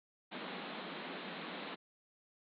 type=band-pass noise; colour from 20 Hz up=pink; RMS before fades=-45 dBFS; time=0.31-1.76 s; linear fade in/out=20 ms; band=170 to 4100 Hz; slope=96 dB/octave; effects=none